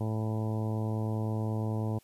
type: harmonic tone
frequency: 109.3 Hz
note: A2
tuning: 11 cents flat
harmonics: 1 / 2 / 3 / 4 / 5 / 6 / 7 / 8 / 9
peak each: -30 / -36 / -40 / -42 / -44 / -46 / -47 / -48 / -49 dBFS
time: 0-1.99 s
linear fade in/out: 10 ms
effects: white hiss -64 dBFS RMS until 2.03 s + resampled to 32000 Hz